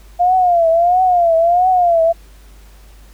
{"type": "tone with vibrato", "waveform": "sine", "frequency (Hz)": 698.5, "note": "F5", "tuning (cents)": 0, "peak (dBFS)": -9, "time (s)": [0.19, 2.13], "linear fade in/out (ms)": 20, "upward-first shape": "triangle", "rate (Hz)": 1.5, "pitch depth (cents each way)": 130, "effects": ["added 50 Hz sine -39 dBFS peak until 3.13 s", "pink hiss -49 dBFS RMS until 3.13 s"]}